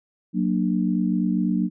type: chord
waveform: sine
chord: Gb augmented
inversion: none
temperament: equal with one note detuned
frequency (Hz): 185 / 233.1 / 297.4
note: Gb3 / Bb3 / D4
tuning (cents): 0 / 0 / +22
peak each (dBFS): -22 / -24 / -26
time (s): 0.33-1.7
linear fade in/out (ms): 50
effects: none